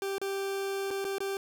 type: tone with dropouts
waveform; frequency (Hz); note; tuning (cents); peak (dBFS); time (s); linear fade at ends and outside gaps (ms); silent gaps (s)
40% pulse; 392; G4; 0; -30; 0.02-1.37; 1; 0.182-0.215 / 0.906-0.91 / 1.044-1.05 / 1.183-1.204
effects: none